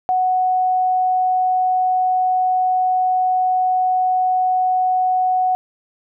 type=tone; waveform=sine; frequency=740 Hz; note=F#5; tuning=in tune; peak=-14 dBFS; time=0.09-5.55 s; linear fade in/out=0 ms; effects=none